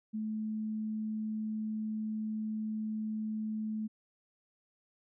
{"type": "tone", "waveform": "sine", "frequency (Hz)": 216.6, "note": "A3", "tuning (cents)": -27, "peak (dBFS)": -33, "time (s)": [0.13, 3.88], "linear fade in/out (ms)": 20, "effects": []}